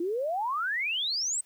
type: exponential sweep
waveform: sine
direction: up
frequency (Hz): 328.2 to 8372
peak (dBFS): -27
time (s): 0-1.41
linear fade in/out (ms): 5
effects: white hiss -64 dBFS RMS until 1.45 s